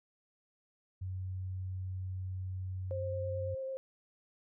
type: tone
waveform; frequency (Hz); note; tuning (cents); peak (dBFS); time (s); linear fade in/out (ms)
sine; 93.2; F#2; +13; -36; 1.01-3.55; 10
type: tone with vibrato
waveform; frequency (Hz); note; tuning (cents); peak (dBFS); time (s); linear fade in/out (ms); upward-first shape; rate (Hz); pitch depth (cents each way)
sine; 530; C5; +22; -36; 2.91-3.77; 0; square; 9.1; 9
effects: none